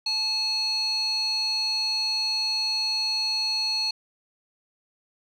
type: tone with band-pass filter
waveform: square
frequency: 864 Hz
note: A5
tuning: 32 cents flat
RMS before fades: -26 dBFS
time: 0.06-3.91 s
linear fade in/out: 5 ms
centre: 4100 Hz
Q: 9.6
effects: none